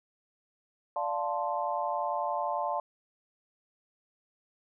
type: chord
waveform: sine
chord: D minor seventh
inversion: none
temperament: equal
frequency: 587.3 / 698.5 / 880 / 1046.5 Hz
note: D5 / F5 / A5 / C6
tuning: 0 / 0 / 0 / 0 cents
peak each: -35 / -34 / -33 / -35 dBFS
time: 0.96-2.8 s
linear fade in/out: 2 ms
effects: none